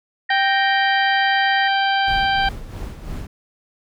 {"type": "tone", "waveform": "sine", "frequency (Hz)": 1864.7, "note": "A#6", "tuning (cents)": 0, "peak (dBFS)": -21, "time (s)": [0.29, 1.68], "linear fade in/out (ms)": 5}
{"type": "harmonic tone", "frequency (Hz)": 784, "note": "G5", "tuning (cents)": 0, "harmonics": [1, 2, 3, 4, 5, 6], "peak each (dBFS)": [-18, -21, -29, -25, -34, -32], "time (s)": [0.3, 2.49], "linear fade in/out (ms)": 5}
{"type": "noise with tremolo", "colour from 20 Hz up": "brown", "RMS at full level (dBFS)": -28, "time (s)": [2.07, 3.27], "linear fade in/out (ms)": 5, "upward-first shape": "sine", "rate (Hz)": 3, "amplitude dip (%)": 55}
{"effects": []}